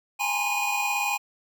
square tone cluster, 816 / 855 / 956 / 1051 / 2466 Hz, G#5 / A5 / A#5 / C6 / D#7, -31 / -50 / +43 / +7 / -16 cents, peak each -30 / -34 / -35 / -36 / -28 dBFS, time 0.19-1.18 s, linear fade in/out 20 ms, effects none

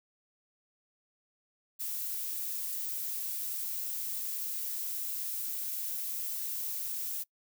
violet noise, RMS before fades -36 dBFS, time 1.79-7.24 s, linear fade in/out 20 ms, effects noise-tail reverb RT60 0.1 s tail -23 dB re dry

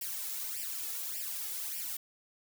blue noise with flanger, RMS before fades -38 dBFS, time 0.01-1.97 s, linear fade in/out 5 ms, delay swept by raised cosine 0.38 to 2.38 ms, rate 1.7 Hz, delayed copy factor +0.85, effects none

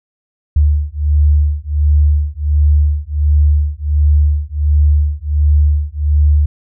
sine beating tone pair, 73.42 / 74.82 Hz, D2 / D2, 0 / +33 cents, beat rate 1.4 Hz, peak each -12 dBFS, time 0.56-6.46 s, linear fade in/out 5 ms, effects none

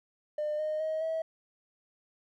triangle tone with pitch steps, 602 / 616.1 / 630.5 / 645.2 Hz, D5 / D#5 / D#5 / E5, +43 / -17 / +23 / -37 cents, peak -26 dBFS, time 0.38-1.22 s, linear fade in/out 5 ms, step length 210 ms, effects tanh soft clip ceiling -26 dBFS

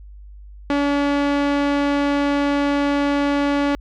sawtooth tone with low-pass filter, 285.2 Hz, C#4, 49 cents sharp, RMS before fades -19 dBFS, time 0.7-3.75 s, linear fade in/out 0 ms, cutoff 3300 Hz, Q 0.63, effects added 50 Hz sine -37 dBFS peak until 3.8 s

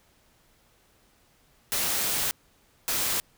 white noise bursts at uneven times, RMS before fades -27 dBFS, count 2, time 1.72-2.31 / 2.88-3.2 s, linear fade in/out 0 ms, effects pink hiss -63 dBFS RMS until 3.37 s

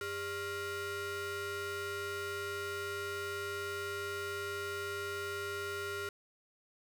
40% pulse ring-modulated tone, 495.5 Hz, B4, 6 cents sharp, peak -33 dBFS, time 0.01-6.09 s, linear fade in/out 2 ms, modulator 899 Hz, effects none

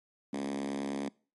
5% pulse tone with high-pass filter, 69.7 Hz, C#2, 10 cents sharp, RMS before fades -35 dBFS, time 0.33-1.09 s, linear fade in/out 5 ms, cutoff 240 Hz, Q 8.8, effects noise-tail reverb RT60 0.4 s tail -24 dB re dry + MP3 48 kbps

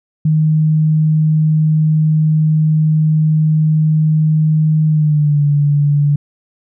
sine tone with pitch glide, 155.56 to 145.14 Hz, D#3 to D3, 0 to -20 cents, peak -9 dBFS, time 0.25-6.16 s, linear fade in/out 5 ms, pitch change -120 cents, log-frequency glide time 4.87-5.43 s, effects none

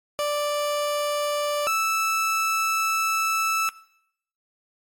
30% pulse tone pair in turn, 587.3 / 1315.1 Hz, D5 / E6, 0 / -4 cents, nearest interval octave + major second, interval 1396 cents, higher second, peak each -20 / -18 dBFS, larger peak second, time 0.19-1.67 / 1.67-3.69 s, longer second, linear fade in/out 0 ms, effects noise-tail reverb RT60 0.7 s tail -20 dB re dry + MP3 64 kbps

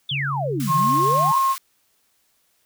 sine exponential two-way sweep, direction down then up, 3629 to 146.83 to 1082 Hz, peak -23 dBFS, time 0.09-1.38 s, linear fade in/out 5 ms, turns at 0.73 s
sine tone with pitch glide, 139.2 to 151.8 Hz, C#3 to D#3, +8 to -42 cents, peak -25 dBFS, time 0.11-1.32 s, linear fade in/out 10 ms, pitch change +150 cents, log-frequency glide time 1.08-1.16 s
white high-pass noise, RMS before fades -34 dBFS, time 0.6-1.58 s, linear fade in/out 0 ms, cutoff 1100 Hz, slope 96 dB/octave
sine tone, 1072 Hz, C6, 42 cents sharp, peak -16 dBFS, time 0.67-1.56 s, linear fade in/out 50 ms
effects white hiss -65 dBFS RMS until 2.65 s

